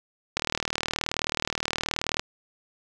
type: click train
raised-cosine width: 0.2 ms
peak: -8 dBFS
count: 72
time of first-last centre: 0.37-2.195 s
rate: 38.9 Hz
effects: none